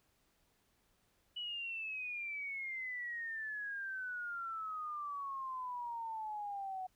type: exponential sweep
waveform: sine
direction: down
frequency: 2960 to 740 Hz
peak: -39 dBFS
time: 1.36-6.87 s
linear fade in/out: 10 ms
effects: pink hiss -75 dBFS RMS until 6.95 s